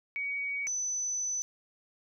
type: tone pair in turn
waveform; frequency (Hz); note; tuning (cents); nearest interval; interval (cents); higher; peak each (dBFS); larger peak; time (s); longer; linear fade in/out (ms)
sine; 2254 / 6017; C#7 / F#8; +28 / +28; octave + perfect fourth; 1700; second; -31 / -30; second; 0.16-0.67 / 0.67-1.42; second; 0
effects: none